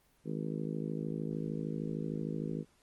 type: harmonic tone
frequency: 53.2 Hz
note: G#1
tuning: 42 cents sharp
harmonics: 3 / 4 / 5 / 6 / 7 / 8 / 9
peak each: -38 / -40 / -42 / -44 / -45 / -46 / -47 dBFS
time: 0.24-2.65 s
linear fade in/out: 50 ms
effects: pink hiss -69 dBFS RMS until 2.82 s + Opus 24 kbps